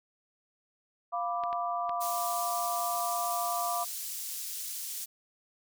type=chord; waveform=sine; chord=B diminished; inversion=second; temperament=equal; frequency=698.5 / 987.8 / 1174.7 Hz; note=F5 / B5 / D6; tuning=0 / 0 / 0 cents; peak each=-32 / -37 / -34 dBFS; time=1.12-3.85 s; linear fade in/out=20 ms
type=clicks; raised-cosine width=0.3 ms; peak=-27 dBFS; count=3; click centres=1.437 / 1.529 / 1.894 s
type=high-pass noise; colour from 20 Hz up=pink; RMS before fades=-38 dBFS; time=2-5.06 s; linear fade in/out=20 ms; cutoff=6600 Hz; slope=12 dB/octave
effects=none